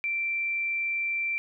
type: tone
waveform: sine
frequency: 2349 Hz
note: D7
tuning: in tune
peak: -26 dBFS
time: 0.04-1.38 s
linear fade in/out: 0 ms
effects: none